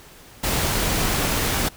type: noise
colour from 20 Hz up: pink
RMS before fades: -22 dBFS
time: 0.43-1.69 s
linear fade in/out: 10 ms
effects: pink hiss -46 dBFS RMS until 1.76 s